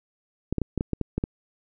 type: clicks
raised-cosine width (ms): 3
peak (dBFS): -12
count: 9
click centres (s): 0.526 / 0.583 / 0.617 / 0.777 / 0.809 / 0.933 / 1.013 / 1.18 / 1.239
effects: none